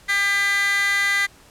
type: tone with high-pass filter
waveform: 15% pulse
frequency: 400 Hz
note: G4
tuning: 35 cents sharp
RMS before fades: -20 dBFS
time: 0.08-1.27 s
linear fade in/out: 20 ms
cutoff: 2000 Hz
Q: 5.7
effects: pink hiss -50 dBFS RMS until 1.5 s + low-pass 12000 Hz 12 dB/octave